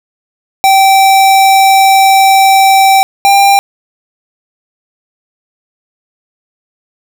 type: tone pair in turn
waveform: square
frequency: 776 / 793.7 Hz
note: G5 / G5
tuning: -18 / +21 cents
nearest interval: unison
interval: 39 cents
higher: second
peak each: -4 dBFS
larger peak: neither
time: 0.64-3.03 / 3.25-3.59 s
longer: first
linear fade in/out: 0 ms
effects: none